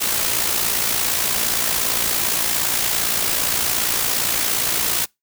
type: noise with amplitude modulation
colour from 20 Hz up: white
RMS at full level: -18 dBFS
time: 0-5.06 s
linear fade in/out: 20 ms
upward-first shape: sine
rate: 57.4 Hz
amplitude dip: 50%
effects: noise-tail reverb RT60 0.2 s tail -26 dB re dry